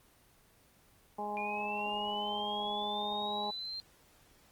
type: harmonic tone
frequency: 207.7 Hz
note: G#3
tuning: in tune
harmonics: 1 / 2 / 3 / 4 / 5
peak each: -44 / -43 / -44 / -36 / -45 dBFS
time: 1.18-3.51 s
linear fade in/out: 10 ms
type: linear sweep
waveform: sine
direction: up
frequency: 2403 to 4186 Hz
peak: -38 dBFS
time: 1.37-3.8 s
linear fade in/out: 0 ms
effects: pink hiss -64 dBFS RMS until 4.51 s + Opus 24 kbps